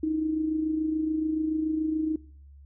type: tone with amplitude modulation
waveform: sine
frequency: 313.3 Hz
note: D#4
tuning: 12 cents sharp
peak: -22 dBFS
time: 0.03-2.16 s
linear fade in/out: 5 ms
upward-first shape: sine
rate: 27 Hz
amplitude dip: 50%
effects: noise-tail reverb RT60 0.5 s tail -22 dB re dry + added 70 Hz sine -47 dBFS peak until 2.65 s